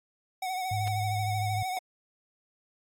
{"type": "tone with vibrato", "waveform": "square", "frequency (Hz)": 744, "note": "F#5", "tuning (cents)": 9, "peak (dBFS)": -31, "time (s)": [0.42, 1.79], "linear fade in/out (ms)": 5, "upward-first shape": "sine", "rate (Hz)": 13, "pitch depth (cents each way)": 43}
{"type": "tone", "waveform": "sine", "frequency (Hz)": 103.83, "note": "G#2", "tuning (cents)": 0, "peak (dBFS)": -29, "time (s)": [0.71, 1.63], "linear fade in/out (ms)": 5}
{"type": "clicks", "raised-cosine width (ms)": 0.2, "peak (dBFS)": -25, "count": 2, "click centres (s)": [0.874, 0.878]}
{"effects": ["AAC 64 kbps"]}